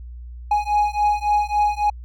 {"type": "beating tone pair", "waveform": "triangle", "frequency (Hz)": [830.6, 834.2], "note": ["G#5", "G#5"], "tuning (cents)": [0, 7], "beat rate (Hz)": 3.6, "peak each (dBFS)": -18, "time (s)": [0.51, 1.9], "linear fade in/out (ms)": 5, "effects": ["added 60 Hz sine -33 dBFS peak until 2.04 s"]}